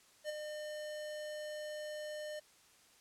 square tone with ADSR envelope, 605 Hz, D#5, 49 cents flat, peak -36 dBFS, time 0.24-2.4 s, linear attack 53 ms, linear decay 16 ms, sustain -6 dB, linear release 13 ms, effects white hiss -65 dBFS RMS until 3 s + low-pass 10000 Hz 12 dB/octave

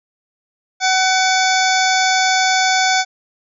harmonic tone with a mistuned harmonic, 752 Hz, F#5, 28 cents sharp, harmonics 1 / 2 / 3 / 5 / 6 / 7 / 8 / 9, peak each -16 / -19 / -21 / -23 / -24 / -24 / -25 / -26 dBFS, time 0.8-3.05 s, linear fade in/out 50 ms, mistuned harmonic 5, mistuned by -120 cents, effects none

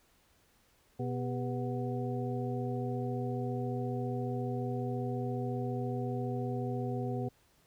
harmonic tone with a mistuned harmonic, 123.4 Hz, B2, 1 cent flat, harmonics 1 / 2 / 3 / 4 / 6, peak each -35 / -38 / -40 / -41 / -43 dBFS, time 0.99-7.29 s, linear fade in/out 10 ms, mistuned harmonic 3, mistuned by +130 cents, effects pink hiss -68 dBFS RMS until 7.66 s

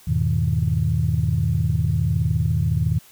sine chord, E major seventh, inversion none, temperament equal with one note detuned, 82.41 / 103.83 / 123.47 / 157.83 Hz, E2 / G#2 / B2 / D#3, 0 / 0 / 0 / +25 cents, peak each -23 / -23 / -23 / -22 dBFS, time 0.07-2.99 s, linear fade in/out 10 ms, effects tanh soft clip ceiling -8 dBFS + white hiss -50 dBFS RMS until 3.11 s

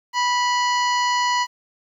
harmonic tone with a mistuned harmonic, 982 Hz, B5, 10 cents flat, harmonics 1 / 2 / 3 / 4 / 5 / 6 / 7, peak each -19 / -25 / -29 / -31 / -33 / -35 / -36 dBFS, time 0.13-1.47 s, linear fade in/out 50 ms, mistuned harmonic 4, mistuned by +130 cents, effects 9-bit

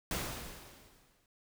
pink noise with exponential decay, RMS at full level -34 dBFS, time 0.11-1.26 s, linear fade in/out 2 ms, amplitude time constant 250 ms, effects none

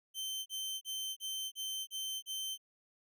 sawtooth tone bursts, 3099 Hz, G7, 21 cents flat, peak -34 dBFS, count 7, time 0.14-2.578 s, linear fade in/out 50 ms, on 320 ms, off 33 ms, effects none

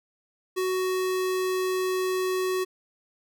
square tone, 371.8 Hz, F#4, 8 cents sharp, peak -25 dBFS, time 0.56-2.65 s, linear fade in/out 20 ms, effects none

